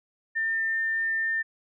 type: tone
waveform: sine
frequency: 1801 Hz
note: A6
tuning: 40 cents sharp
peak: -24 dBFS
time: 0.35-1.43 s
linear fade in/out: 20 ms
effects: none